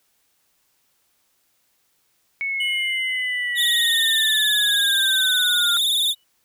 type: linear sweep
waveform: sine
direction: down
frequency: 2217 to 1396.9 Hz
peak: -22 dBFS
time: 2.41-5.77 s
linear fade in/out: 0 ms
type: tone with exponential decay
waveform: triangle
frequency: 2960 Hz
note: F#7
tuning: in tune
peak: -21 dBFS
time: 2.6-6.24 s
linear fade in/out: 5 ms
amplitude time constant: 790 ms
type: tone with vibrato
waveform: 45% pulse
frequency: 3600 Hz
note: A7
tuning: 39 cents sharp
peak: -17 dBFS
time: 3.55-6.15 s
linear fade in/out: 50 ms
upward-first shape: triangle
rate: 19 Hz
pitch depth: 97 cents each way
effects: white hiss -66 dBFS RMS until 6.44 s